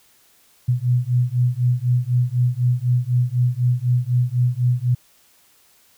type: beating tone pair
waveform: sine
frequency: 121.7 / 125.7 Hz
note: B2 / B2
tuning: -25 / +31 cents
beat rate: 4 Hz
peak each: -19 / -19 dBFS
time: 0.68-4.95 s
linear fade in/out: 10 ms
effects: white hiss -56 dBFS RMS until 5.97 s